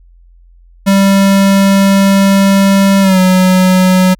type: tone with pitch glide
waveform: square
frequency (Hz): 196 to 185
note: G3 to F#3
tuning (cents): 0 to 0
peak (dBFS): -6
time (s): 0.86-4.15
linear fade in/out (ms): 20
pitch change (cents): -100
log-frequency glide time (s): 3.01-3.19
effects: added 43 Hz sine -39 dBFS peak until 4.19 s